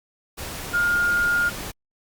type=tone in noise; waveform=sine; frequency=1417 Hz; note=F6; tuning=25 cents sharp; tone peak=-18 dBFS; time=0.73-1.5 s; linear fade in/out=20 ms; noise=pink; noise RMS=-33 dBFS; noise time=0.37-1.72 s; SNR=+12 dB; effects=Opus 48 kbps